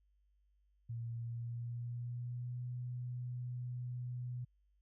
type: tone with pitch glide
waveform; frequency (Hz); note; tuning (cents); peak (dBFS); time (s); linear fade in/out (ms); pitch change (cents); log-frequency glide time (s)
sine; 116.54 to 123.47; A#2 to B2; 0 to 0; -39; 0.89-4.45; 10; +100; 1.14-2.64
effects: added 50 Hz sine -70 dBFS peak until 4.81 s